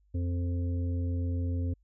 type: harmonic tone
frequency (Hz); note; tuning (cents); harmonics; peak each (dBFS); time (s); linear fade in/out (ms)
87.1; F2; -4; 1 / 3 / 5 / 6; -28 / -37 / -47 / -48; 0.14-1.74; 10
effects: added 50 Hz sine -63 dBFS peak until 1.83 s